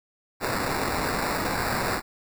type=noise with sample-and-hold; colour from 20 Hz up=violet; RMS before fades=-27 dBFS; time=0.4-2.02 s; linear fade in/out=50 ms; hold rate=3150 Hz; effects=none